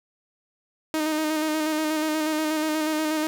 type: tone with vibrato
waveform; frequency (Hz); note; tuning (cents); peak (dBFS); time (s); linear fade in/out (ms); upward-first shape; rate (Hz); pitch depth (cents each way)
sawtooth; 310.3; D#4; -5; -19; 0.94-3.27; 0; square; 8.3; 24
effects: 8-bit